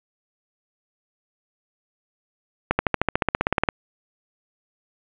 accelerating click train, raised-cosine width 0.5 ms, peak -3 dBFS, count 16, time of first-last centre 2.71-3.688 s, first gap 80 ms, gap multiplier 0.97, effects resampled to 8000 Hz + 7-bit

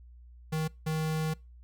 square tone bursts at uneven times, 157.4 Hz, D#3, 20 cents sharp, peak -29 dBFS, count 2, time 0.52-0.68 / 0.86-1.34 s, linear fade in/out 10 ms, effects noise-tail reverb RT60 0.3 s tail -25 dB re dry + added 60 Hz sine -49 dBFS peak until 1.63 s

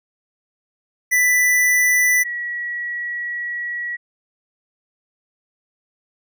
square / sine tone pair in turn, 1984 / 1924.2 Hz, B6 / B6, +7 / -46 cents, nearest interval minor second, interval 53 cents, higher first, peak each -14 / -23 dBFS, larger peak first, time 1.11-2.24 / 2.24-3.97 s, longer second, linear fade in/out 20 ms, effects none

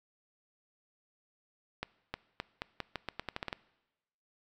accelerating click train, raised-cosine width 0.3 ms, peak -19 dBFS, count 13, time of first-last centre 1.83-3.528 s, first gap 310 ms, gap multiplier 0.84, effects noise-tail reverb RT60 1.0 s tail -21 dB re dry

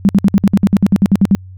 sine tone bursts, 197.4 Hz, G3, 12 cents sharp, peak -5 dBFS, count 14, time 0.05-1.35 s, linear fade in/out 0 ms, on 39 ms, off 58 ms, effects added 93 Hz sine -31 dBFS peak until 1.57 s

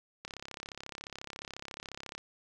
click train, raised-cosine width 0.2 ms, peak -24 dBFS, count 67, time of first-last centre 0.25-2.18 s, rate 34.2 Hz, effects none

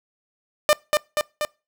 sawtooth tone with echo, 600 Hz, D5, 37 cents sharp, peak -9 dBFS, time 0.69-0.73 s, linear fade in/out 0 ms, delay 240 ms, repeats 3, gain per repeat -3 dB, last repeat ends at 1.45 s, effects noise-tail reverb RT60 0.3 s tail -25 dB re dry

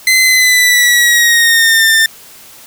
sawtooth tone with pitch glide, 2050 to 1795 Hz, C7 to A6, -36 to +34 cents, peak -3 dBFS, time 0.07-2.06 s, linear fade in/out 2 ms, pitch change -230 cents, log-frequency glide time 0.23-1.87 s, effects white hiss -37 dBFS RMS until 2.66 s

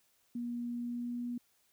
sine tone with pitch glide, 239.4 to 242 Hz, A#3 to B3, +46 to -35 cents, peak -35 dBFS, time 0.35-1.38 s, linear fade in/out 5 ms, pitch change +19 cents, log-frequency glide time 0.74-1.26 s, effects white hiss -72 dBFS RMS until 1.72 s

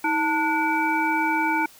sine tone cluster, 318.7 / 892 / 1461 / 2302 Hz, D#4 / A5 / F#6 / D7, +42 / +23 / -22 / -35 cents, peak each -26 / -23 / -27 / -27 dBFS, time 0.04-1.66 s, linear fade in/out 5 ms, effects white hiss -50 dBFS RMS until 1.79 s

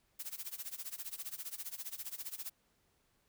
blue noise with tremolo, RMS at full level -41 dBFS, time 0.19-2.5 s, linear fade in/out 10 ms, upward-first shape sine, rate 15 Hz, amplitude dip 90%, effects pink hiss -75 dBFS RMS until 3.28 s

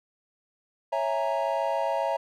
triangle chord, A# half-diminished seventh, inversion first, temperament equal with one note detuned, 552.1 / 659.3 / 830.6 / 932.3 Hz, C#5 / E5 / G#5 / A#5, -7 / 0 / 0 / 0 cents, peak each -28 / -27 / -31 / -28 dBFS, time 0.92-2.17 s, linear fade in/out 10 ms, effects none

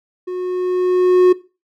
triangle tone with level ramp, 364.1 Hz, F#4, 28 cents flat, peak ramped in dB -20 to -4 dBFS, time 0.27-1.33 s, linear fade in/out 10 ms, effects noise-tail reverb RT60 0.3 s tail -18 dB re dry

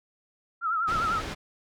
sine tone with vibrato, 1323 Hz, E6, 6 cents sharp, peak -24 dBFS, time 0.61-1.22 s, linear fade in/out 50 ms, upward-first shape triangle, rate 10 Hz, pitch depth 110 cents each way
pink low-pass noise, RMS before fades -35 dBFS, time 0.87-1.35 s, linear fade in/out 20 ms, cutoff 4700 Hz, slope 12 dB/octave
effects none

